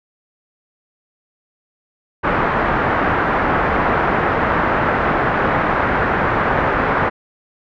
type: low-pass noise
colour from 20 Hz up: white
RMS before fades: -17 dBFS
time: 2.23-7.1 s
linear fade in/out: 20 ms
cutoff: 1600 Hz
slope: 24 dB/octave
effects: none